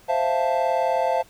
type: chord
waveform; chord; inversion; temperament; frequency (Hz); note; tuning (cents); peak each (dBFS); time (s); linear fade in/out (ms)
triangle; F major seventh; second; equal; 523.3 / 659.3 / 698.5 / 880; C5 / E5 / F5 / A5; 0 / 0 / 0 / 0; -23; 0.08-1.23; 20
effects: pink hiss -53 dBFS RMS until 1.29 s